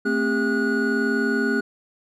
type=tone cluster; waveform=triangle; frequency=224.9 / 265.2 / 403.6 / 1458 Hz; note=A3 / C4 / G#4 / F#6; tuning=+38 / +23 / -49 / -26 cents; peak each=-23 dBFS; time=0.05-1.61 s; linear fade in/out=10 ms; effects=none